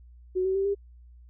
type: tone with pitch steps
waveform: sine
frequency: 370 / 380 / 390.2 / 400.7 Hz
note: F#4 / F#4 / G4 / G4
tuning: 0 / +46 / -8 / +38 cents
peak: -23 dBFS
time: 0.35-0.75 s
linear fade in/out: 20 ms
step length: 100 ms
effects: added 60 Hz sine -48 dBFS peak until 1.29 s